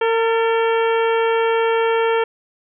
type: harmonic tone with a mistuned harmonic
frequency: 455.5 Hz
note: A#4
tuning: 40 cents flat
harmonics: 1 / 2 / 3 / 4 / 5 / 6 / 7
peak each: -16 / -22 / -26 / -28 / -30 / -32 / -33 dBFS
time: 0.01-2.24 s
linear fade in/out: 5 ms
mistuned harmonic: 4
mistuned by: -53 cents
effects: none